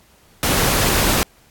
pink noise, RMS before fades -17 dBFS, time 0.43-1.23 s, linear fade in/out 0 ms, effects pink hiss -53 dBFS RMS until 1.5 s + AAC 64 kbps

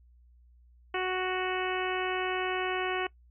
harmonic tone, 370 Hz, F#4, in tune, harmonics 1 / 2 / 3 / 4 / 5 / 6 / 7 / 8, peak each -32 / -35 / -37 / -38 / -39 / -40 / -40 / -41 dBFS, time 0.94-3.07 s, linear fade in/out 5 ms, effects noise-tail reverb RT60 0.1 s tail -21 dB re dry + added 60 Hz sine -56 dBFS peak until 3.3 s

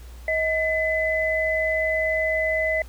sine tone pair together, 635.1 / 2014 Hz, D#5 / B6, +35 / +33 cents, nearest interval octave + minor sixth, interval 1998 cents, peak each -23 dBFS, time 0.28-2.82 s, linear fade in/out 2 ms, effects added 60 Hz sine -38 dBFS peak until 2.88 s + pink hiss -51 dBFS RMS until 2.88 s

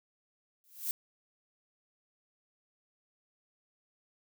violet noise with exponential growth, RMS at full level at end -30 dBFS, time 0.64-0.91 s, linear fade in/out 0 ms, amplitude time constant 57 ms, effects none

